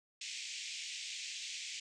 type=band-pass noise; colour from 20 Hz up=pink; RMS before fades=-44 dBFS; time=0.21-1.8 s; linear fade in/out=5 ms; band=2200 to 7700 Hz; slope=48 dB/octave; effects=resampled to 22050 Hz